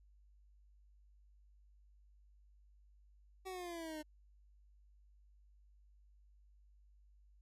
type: exponential sweep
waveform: 25% pulse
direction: down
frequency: 382 to 301.9 Hz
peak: -40 dBFS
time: 3.45-4.03 s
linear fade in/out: 20 ms
effects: added 50 Hz sine -63 dBFS peak until 7.41 s + resampled to 32000 Hz